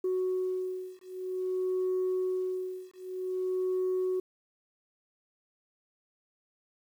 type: beating tone pair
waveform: sine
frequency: 370 / 370.52 Hz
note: F#4 / F#4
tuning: 0 / +2 cents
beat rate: 0.52 Hz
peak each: -31 dBFS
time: 0.04-4.2 s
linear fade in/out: 5 ms
effects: tanh soft clip ceiling -24 dBFS + 10-bit